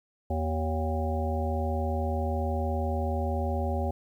harmonic tone with a mistuned harmonic, 79.9 Hz, D#2, 47 cents sharp, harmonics 1 / 3 / 5 / 7 / 9 / 10, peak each -28 / -35 / -37 / -35 / -37 / -37 dBFS, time 0.3-3.91 s, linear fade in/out 5 ms, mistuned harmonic 5, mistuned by -66 cents, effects 10-bit

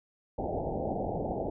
white low-pass noise, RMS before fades -33 dBFS, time 0.38-1.5 s, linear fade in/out 5 ms, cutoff 820 Hz, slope 96 dB/octave, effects none

